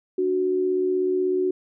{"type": "tone pair together", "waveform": "sine", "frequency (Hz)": [293.7, 370], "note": ["D4", "F#4"], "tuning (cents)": [0, 0], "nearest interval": "major third", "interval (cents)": 400, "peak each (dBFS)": [-29, -20], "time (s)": [0.18, 1.51], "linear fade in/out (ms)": 5, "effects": []}